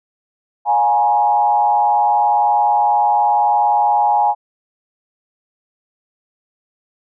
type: tone with frequency modulation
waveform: sine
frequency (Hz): 830.6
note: G#5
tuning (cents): 0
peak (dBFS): -11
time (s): 0.65-4.35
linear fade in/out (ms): 50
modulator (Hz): 118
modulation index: 0.82
effects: none